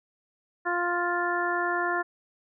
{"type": "harmonic tone", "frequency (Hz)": 350.2, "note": "F4", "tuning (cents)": 5, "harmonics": [1, 2, 3, 4, 5], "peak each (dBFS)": [-31, -31, -31, -31, -31], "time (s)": [0.65, 2.03], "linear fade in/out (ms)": 20, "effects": []}